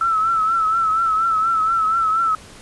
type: tone with vibrato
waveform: sine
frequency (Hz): 1318.5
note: E6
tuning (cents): 0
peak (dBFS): -15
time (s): 0.01-2.35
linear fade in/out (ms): 2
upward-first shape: triangle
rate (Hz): 4.2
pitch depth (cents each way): 66
effects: pink hiss -42 dBFS RMS until 2.61 s + resampled to 24000 Hz